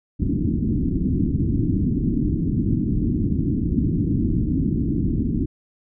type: low-pass noise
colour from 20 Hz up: white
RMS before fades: -21 dBFS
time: 0.19-5.46 s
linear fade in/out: 20 ms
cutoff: 310 Hz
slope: 48 dB/octave
effects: none